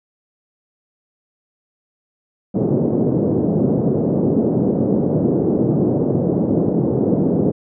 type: band-pass noise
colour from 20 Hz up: pink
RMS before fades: -17 dBFS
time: 2.54-7.52 s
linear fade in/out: 20 ms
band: 140 to 490 Hz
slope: 24 dB/octave
effects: none